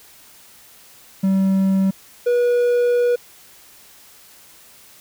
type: tone pair in turn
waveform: triangle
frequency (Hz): 192.3 / 484.6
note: G3 / B4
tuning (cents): -33 / -33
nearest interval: octave + major third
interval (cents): 1600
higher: second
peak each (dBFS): -12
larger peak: neither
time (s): 1.23-1.91 / 2.26-3.16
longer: second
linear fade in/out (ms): 10
effects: white hiss -47 dBFS RMS until 5 s